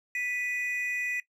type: tone pair together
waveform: triangle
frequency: 1975.5 / 2486 Hz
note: B6 / D#7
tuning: 0 / -2 cents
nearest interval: major third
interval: 398 cents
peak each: -30 / -31 dBFS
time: 0.15-1.2 s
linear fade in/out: 2 ms
effects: noise-tail reverb RT60 0.1 s tail -18 dB re dry